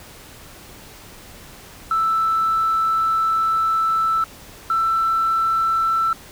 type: tone pair in turn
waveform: sine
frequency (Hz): 1321 / 1332.5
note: E6 / E6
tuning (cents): +3 / +18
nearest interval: unison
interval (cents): 15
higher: second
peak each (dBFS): -15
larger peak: neither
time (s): 1.91-4.24 / 4.7-6.13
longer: first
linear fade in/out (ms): 2
effects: tanh soft clip ceiling -12 dBFS + pink hiss -42 dBFS RMS until 6.31 s